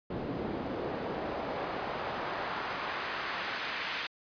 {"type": "noise with band-pass filter sweep", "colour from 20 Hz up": "pink", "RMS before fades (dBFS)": -36, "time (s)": [0.1, 4.07], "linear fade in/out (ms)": 5, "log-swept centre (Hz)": [300, 2300], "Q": 0.95, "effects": ["resampled to 11025 Hz"]}